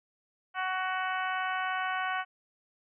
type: harmonic tone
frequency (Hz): 373.1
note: F#4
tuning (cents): +14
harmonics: 2 / 3 / 4 / 5 / 6 / 7 / 8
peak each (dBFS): -34 / -35 / -34 / -40 / -42 / -45 / -44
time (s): 0.54-2.25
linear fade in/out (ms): 50
effects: none